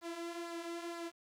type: tone with flanger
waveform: sawtooth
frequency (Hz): 339.4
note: F4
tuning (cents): -49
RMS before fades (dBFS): -43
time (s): 0.01-1.12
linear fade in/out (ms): 50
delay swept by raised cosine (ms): 0.31 to 4.21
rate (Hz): 2.1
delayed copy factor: -0.55
effects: low-pass 10000 Hz 12 dB/octave + 11-bit